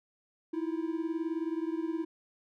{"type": "beating tone pair", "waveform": "triangle", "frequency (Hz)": [320, 339], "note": ["D#4", "E4"], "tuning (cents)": [49, 49], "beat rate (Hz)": 19, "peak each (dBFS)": [-31, -33], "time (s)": [0.53, 2.05], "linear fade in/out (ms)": 10, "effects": []}